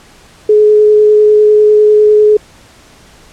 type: tone with vibrato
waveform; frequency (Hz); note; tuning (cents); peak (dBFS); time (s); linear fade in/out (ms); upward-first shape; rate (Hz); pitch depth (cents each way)
sine; 423.5; G#4; +34; -3; 0.49-2.37; 5; triangle; 10; 11
effects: pink hiss -41 dBFS RMS until 3.32 s + low-pass 9000 Hz 12 dB/octave